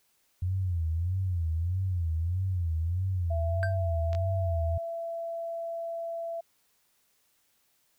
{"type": "tone with vibrato", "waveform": "sine", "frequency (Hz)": 87.31, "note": "F2", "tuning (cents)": 0, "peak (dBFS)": -26, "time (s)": [0.42, 4.78], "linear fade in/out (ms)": 5, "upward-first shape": "sine", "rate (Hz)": 1.6, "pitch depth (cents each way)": 150}
{"type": "tone", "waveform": "sine", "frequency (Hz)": 670, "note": "E5", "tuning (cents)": 28, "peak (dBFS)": -32, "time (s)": [3.3, 6.41], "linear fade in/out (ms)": 10}
{"type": "tone with exponential decay", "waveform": "triangle", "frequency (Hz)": 1568, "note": "G6", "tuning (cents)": 0, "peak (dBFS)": -25, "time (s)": [3.63, 3.77], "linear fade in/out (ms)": 0, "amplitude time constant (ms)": 29}
{"type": "clicks", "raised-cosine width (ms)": 0.2, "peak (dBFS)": -25, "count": 2, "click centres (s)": [4.131, 4.15]}
{"effects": ["white hiss -70 dBFS RMS until 7.98 s"]}